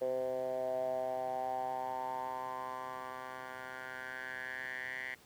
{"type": "tone with band-pass filter sweep", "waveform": "10% pulse", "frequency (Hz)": 128.9, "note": "C3", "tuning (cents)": -26, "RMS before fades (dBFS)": -39, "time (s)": [0.01, 5.15], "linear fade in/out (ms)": 10, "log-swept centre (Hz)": [520, 2000], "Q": 6.4, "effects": ["pink hiss -61 dBFS RMS until 5.25 s", "high-pass 80 Hz 12 dB/octave"]}